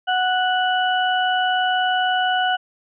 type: harmonic tone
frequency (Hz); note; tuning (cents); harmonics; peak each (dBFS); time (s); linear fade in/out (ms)
739; F#5; -2; 1 / 2 / 4; -19 / -22 / -25; 0.07-2.57; 20
effects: none